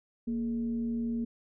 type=tone with frequency modulation; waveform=sine; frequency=233.1 Hz; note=A#3; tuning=in tune; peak=-29 dBFS; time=0.27-1.25 s; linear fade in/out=10 ms; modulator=192 Hz; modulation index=0.31; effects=none